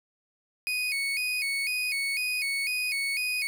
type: tone with vibrato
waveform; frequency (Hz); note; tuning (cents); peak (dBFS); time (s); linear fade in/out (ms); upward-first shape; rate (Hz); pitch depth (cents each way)
35% pulse; 2349; D7; 0; -25; 0.67-3.47; 0; square; 2; 100
effects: none